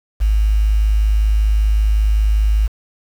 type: tone with quantisation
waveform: sine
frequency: 52.6 Hz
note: G#1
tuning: 23 cents sharp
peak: -11 dBFS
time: 0.2-2.68 s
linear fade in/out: 20 ms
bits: 6
effects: none